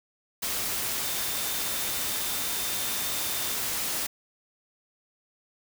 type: tone in noise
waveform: sine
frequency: 3600 Hz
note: A7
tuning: 39 cents sharp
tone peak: -40 dBFS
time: 1.03-3.55 s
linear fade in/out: 10 ms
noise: white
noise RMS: -30 dBFS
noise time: 0.42-4.07 s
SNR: -13 dB
effects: none